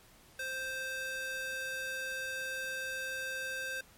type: tone with high-pass filter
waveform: square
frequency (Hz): 523.3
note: C5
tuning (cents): 0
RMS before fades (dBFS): -38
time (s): 0.39-3.81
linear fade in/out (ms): 5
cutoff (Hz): 1200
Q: 2.1
effects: pink hiss -60 dBFS RMS until 3.97 s + MP3 64 kbps